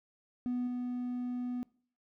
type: tone with level steps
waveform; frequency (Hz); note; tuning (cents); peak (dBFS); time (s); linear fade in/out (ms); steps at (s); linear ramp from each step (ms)
triangle; 246.9; B3; 0; -28 / -31; 0.46-1.63; 0; 0.67; 5
effects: noise-tail reverb RT60 0.5 s tail -24 dB re dry + tanh soft clip ceiling -26 dBFS